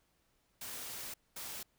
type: noise bursts at uneven times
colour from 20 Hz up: white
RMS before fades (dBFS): -44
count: 2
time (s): 0.61-1.14 / 1.36-1.63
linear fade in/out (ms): 5
effects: pink hiss -75 dBFS RMS until 1.78 s